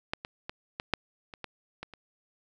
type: clicks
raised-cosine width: 0.3 ms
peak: -13 / -21 / -20 / -17 / -8 / -27 / -21 / -22 / -30 dBFS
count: 9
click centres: 0.135 / 0.249 / 0.495 / 0.799 / 0.937 / 1.338 / 1.443 / 1.83 / 1.937 s
effects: none